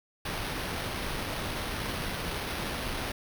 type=noise with sample-and-hold; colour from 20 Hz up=pink; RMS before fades=-34 dBFS; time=0.25-3.12 s; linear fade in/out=5 ms; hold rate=7350 Hz; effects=none

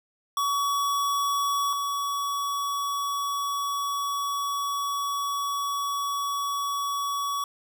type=tone pair in turn; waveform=square; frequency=1130 / 1130 Hz; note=C#6 / C#6; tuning=+33 / +33 cents; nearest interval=unison; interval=0 cents; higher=neither; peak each=-24 / -27 dBFS; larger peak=first; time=0.37-1.73 / 1.73-7.44 s; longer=second; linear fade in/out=2 ms; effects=none

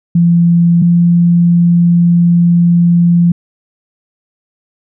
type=tone pair in turn; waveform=sine; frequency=170.9 / 172.29 Hz; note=F3 / F3; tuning=-37 / -23 cents; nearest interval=unison; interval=14 cents; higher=second; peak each=-5 dBFS; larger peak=neither; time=0.15-0.82 / 0.82-3.32 s; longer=second; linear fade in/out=5 ms; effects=none

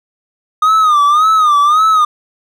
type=tone with vibrato; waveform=triangle; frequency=1226 Hz; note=D#6; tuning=26 cents flat; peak=-5 dBFS; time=0.62-2.05 s; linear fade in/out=5 ms; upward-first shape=sine; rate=1.8 Hz; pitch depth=110 cents each way; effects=none

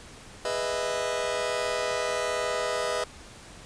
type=chord; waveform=sawtooth; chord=E major seventh; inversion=first; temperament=just; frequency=412 / 494.4 / 618.1 / 659.3 Hz; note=G#4 / B4 / D#5 / E5; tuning=-14 / +2 / -12 / 0 cents; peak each=-32 / -27 / -27 / -30 dBFS; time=0.45-3.04 s; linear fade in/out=2 ms; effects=pink hiss -47 dBFS RMS until 3.65 s + resampled to 22050 Hz

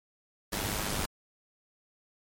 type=noise with amplitude modulation; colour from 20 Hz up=pink; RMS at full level=-30 dBFS; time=0.52-1.06 s; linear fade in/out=10 ms; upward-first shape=sine; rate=102 Hz; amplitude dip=55%; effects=MP3 64 kbps

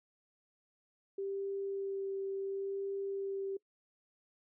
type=tone with vibrato; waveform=sine; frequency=392 Hz; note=G4; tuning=in tune; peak=-35 dBFS; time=1.18-3.57 s; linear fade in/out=5 ms; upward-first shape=sine; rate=0.71 Hz; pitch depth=10 cents each way; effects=noise-tail reverb RT60 0.1 s tail -22 dB re dry

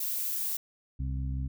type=noise; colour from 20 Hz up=violet; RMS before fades=-32 dBFS; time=0-0.57 s; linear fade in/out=5 ms
type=harmonic tone; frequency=65.9 Hz; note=C2; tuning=13 cents sharp; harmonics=1 / 2 / 3 / 4; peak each=-31 / -35 / -47 / -44 dBFS; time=0.99-1.48 s; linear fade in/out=10 ms
effects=none

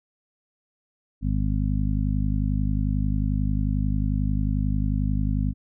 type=harmonic tone; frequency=51.2 Hz; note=G#1; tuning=24 cents flat; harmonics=1 / 2 / 3 / 4 / 5; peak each=-24 / -27 / -29 / -30 / -31 dBFS; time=1.21-5.54 s; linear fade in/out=50 ms; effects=none

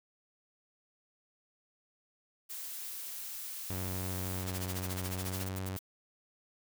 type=noise; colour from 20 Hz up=blue; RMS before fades=-42 dBFS; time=2.49-4.43 s; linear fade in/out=20 ms
type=tone with pitch glide; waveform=sawtooth; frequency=92.4 to 94.4 Hz; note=F#2 to F#2; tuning=-2 to +35 cents; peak=-32 dBFS; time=3.7-5.77 s; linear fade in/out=0 ms; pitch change=+37 cents; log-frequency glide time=5.13-5.46 s
type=noise with tremolo; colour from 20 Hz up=white; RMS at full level=-39 dBFS; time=4.4-5.48 s; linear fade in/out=50 ms; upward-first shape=sine; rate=14 Hz; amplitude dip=85%
type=noise bursts; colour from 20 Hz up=blue; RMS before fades=-43 dBFS; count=5; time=5.36-5.791 s; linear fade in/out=5 ms; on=31 ms; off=69 ms
effects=none

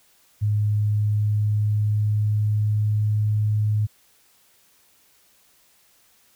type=tone with pitch glide; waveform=sine; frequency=104.9 to 106.18 Hz; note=G#2 to G#2; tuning=+18 to +39 cents; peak=-18 dBFS; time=0.41-3.87 s; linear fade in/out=20 ms; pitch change=+21 cents; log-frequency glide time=0.7-3.36 s; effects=white hiss -59 dBFS RMS until 6.35 s

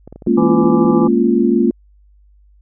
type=clicks; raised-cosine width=2 ms; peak=-21 dBFS; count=11; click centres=0.076 / 0.126 / 0.16 / 0.222 / 0.265 / 0.426 / 0.642 / 0.85 / 0.912 / 1.034 / 1.082 s
type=chord; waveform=sine; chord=Bb minor seventh; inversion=third; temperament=equal; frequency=207.7 / 233.1 / 277.2 / 349.2 Hz; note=Ab3 / Bb3 / Db4 / F4; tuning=0 / 0 / 0 / 0 cents; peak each=-18 / -14 / -18 / -15 dBFS; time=0.27-1.71 s; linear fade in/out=2 ms
type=harmonic tone; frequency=167.8 Hz; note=E3; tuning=31 cents sharp; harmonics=1 / 2 / 3 / 5 / 6 / 7; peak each=-20 / -19 / -22 / -23 / -31 / -24 dBFS; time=0.37-1.08 s; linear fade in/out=10 ms
effects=added 50 Hz sine -46 dBFS peak until 2.61 s

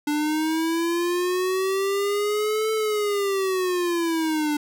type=linear two-way sweep; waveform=square; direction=up then down; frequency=293.7 to 440 to 293.7 Hz; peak=-22 dBFS; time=0.07-4.57 s; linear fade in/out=5 ms; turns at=2.72 s; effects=none

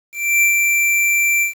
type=tone with ADSR envelope; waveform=square; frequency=2349 Hz; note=D7; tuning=in tune; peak=-11 dBFS; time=0.12-1.54 s; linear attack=300 ms; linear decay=110 ms; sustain=-3 dB; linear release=120 ms; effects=7-bit

